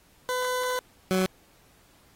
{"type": "tone pair in turn", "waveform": "20% pulse", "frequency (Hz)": [503, 186.84], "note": ["B4", "F#3"], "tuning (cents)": [32, 17], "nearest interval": "octave + perfect fourth", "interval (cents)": 1715, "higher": "first", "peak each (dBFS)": [-21, -17], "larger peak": "second", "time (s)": [[0.29, 0.79], [1.11, 1.26]], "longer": "first", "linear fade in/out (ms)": 0, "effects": ["pink hiss -60 dBFS RMS until 2.15 s", "AAC 48 kbps"]}